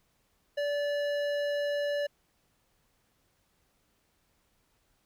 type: tone with hard clipping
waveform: triangle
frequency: 579 Hz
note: D5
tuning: 25 cents flat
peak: -30 dBFS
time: 0.57-2.07 s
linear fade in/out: 10 ms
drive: 17 dB
effects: pink hiss -72 dBFS RMS until 5.05 s